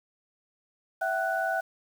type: tone cluster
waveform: sine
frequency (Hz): 661 / 761 / 1482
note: E5 / F#5 / F#6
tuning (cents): +5 / +48 / +2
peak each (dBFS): -30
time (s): 1.01-1.61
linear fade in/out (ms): 10
effects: 8-bit